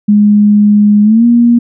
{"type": "tone with pitch glide", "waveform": "sine", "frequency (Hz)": [207.6, 237.1], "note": ["G#3", "A#3"], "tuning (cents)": [0, 30], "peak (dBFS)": -3, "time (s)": [0.08, 1.59], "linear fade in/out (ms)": 10, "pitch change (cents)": 230, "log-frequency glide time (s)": [1.03, 1.25], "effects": []}